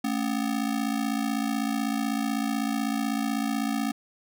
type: ring-modulated tone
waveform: square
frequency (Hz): 248.8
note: B3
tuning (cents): +13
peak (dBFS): -23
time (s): 0.04-3.92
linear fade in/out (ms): 5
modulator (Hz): 28
effects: none